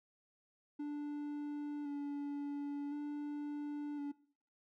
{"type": "tone with vibrato", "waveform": "triangle", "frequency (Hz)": 289.8, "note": "D4", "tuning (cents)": -23, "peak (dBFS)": -36, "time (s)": [0.79, 4.12], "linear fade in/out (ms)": 10, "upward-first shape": "square", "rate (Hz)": 0.47, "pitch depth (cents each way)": 19, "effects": ["noise-tail reverb RT60 0.5 s tail -19 dB re dry"]}